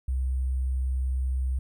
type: tone with sample-and-hold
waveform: sine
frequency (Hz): 64.7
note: C2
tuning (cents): -19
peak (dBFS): -24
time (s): 0.08-1.59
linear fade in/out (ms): 5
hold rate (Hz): 8820
effects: none